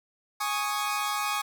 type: chord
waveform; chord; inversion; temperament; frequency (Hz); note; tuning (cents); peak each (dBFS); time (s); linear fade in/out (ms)
sawtooth; Ab suspended fourth; none; equal; 830.6 / 1108.7 / 1244.5; Ab5 / Db6 / Eb6; 0 / 0 / 0; -28; 0.4-1.42; 10
effects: none